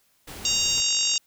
pink noise, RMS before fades -39 dBFS, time 0.27-0.81 s, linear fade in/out 10 ms
harmonic tone, 932.3 Hz, A#5, in tune, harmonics 3 / 4 / 5 / 6 / 7 / 8, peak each -28 / -28 / -28 / -28 / -28 / -28 dBFS, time 0.45-1.18 s, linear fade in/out 2 ms
click train, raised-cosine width 0.2 ms, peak -22 dBFS, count 19, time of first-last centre 0.78-1.157 s, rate 47.7 Hz
effects white hiss -65 dBFS RMS until 1.26 s

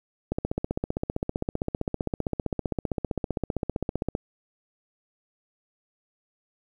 click train, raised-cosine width 2 ms, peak -13 dBFS, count 60, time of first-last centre 0.32-4.151 s, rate 15.4 Hz, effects 9-bit

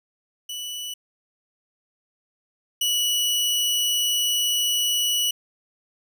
sawtooth tone pair in turn, 2963 / 2941 Hz, F#7 / F#7, +2 / -11 cents, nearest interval unison, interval 13 cents, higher first, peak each -27 / -17 dBFS, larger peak second, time 0.49-0.94 / 2.81-5.31 s, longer second, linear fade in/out 5 ms, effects none

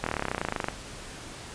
slowing click train, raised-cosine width 0.5 ms, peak -12 dBFS, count 21, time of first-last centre 0.04-0.685 s, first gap 24 ms, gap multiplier 1.03, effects pink hiss -42 dBFS RMS until 1.54 s + resampled to 22050 Hz

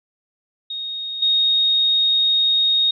sine tone with level steps, 3729 Hz, A#7, in tune, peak -25 / -14 dBFS, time 0.7-2.91 s, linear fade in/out 5 ms, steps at 1.22 s, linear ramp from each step 5 ms, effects none

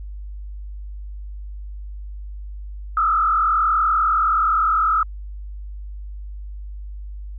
sine tone with frequency modulation, 1289 Hz, E6, 39 cents flat, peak -15 dBFS, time 2.97-5.03 s, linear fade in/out 2 ms, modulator 40.6 Hz, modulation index 1.6, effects added 50 Hz sine -30 dBFS peak until 7.38 s

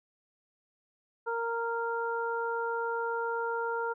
harmonic tone, 463.7 Hz, A#4, 9 cents flat, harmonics 1 / 2 / 3, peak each -33 / -34 / -35 dBFS, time 1.26-3.94 s, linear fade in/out 20 ms, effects none

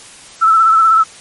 sine tone with vibrato, 1318.5 Hz, E6, in tune, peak -6 dBFS, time 0.41-1.04 s, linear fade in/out 20 ms, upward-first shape sine, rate 16 Hz, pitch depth 37 cents each way, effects white hiss -37 dBFS RMS until 1.2 s + MP3 48 kbps

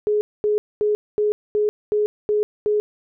sine tone bursts, 420 Hz, G#4, 19 cents sharp, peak -16 dBFS, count 8, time 0.07-2.8 s, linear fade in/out 0 ms, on 140 ms, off 230 ms, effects none

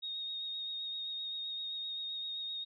sine tone with vibrato, 3729 Hz, A#7, in tune, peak -37 dBFS, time 0.02-2.65 s, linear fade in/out 20 ms, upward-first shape sine, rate 7.7 Hz, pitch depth 18 cents each way, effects none

